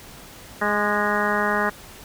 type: harmonic tone with a mistuned harmonic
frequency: 207.7 Hz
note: G#3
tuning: in tune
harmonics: 1 / 2 / 3 / 4 / 5 / 6 / 7 / 8 / 9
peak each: -28 / -28 / -28 / -28 / -28 / -28 / -28 / -28 / -28 dBFS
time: 0.61-1.7 s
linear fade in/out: 10 ms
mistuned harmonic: 6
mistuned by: -31 cents
effects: pink hiss -43 dBFS RMS until 2.04 s